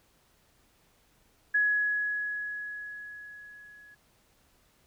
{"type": "tone with level ramp", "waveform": "sine", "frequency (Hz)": 1681, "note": "G#6", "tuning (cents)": 20, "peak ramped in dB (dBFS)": [-21, -51], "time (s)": [1.54, 3.95], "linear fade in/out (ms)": 10, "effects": ["pink hiss -66 dBFS RMS until 4.86 s"]}